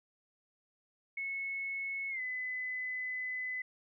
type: tone with pitch glide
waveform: sine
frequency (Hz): 2195 to 2013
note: C#7 to B6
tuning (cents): -18 to +33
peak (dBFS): -35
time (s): 1.17-3.62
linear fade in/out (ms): 5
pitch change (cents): -149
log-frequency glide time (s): 2.1-2.21
effects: none